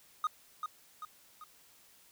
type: tone with echo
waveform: triangle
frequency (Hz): 1241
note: D#6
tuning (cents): -5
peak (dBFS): -26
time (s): 0.24-0.27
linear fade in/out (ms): 2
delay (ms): 390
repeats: 3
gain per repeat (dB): -6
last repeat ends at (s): 1.44
effects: white hiss -62 dBFS RMS until 2.11 s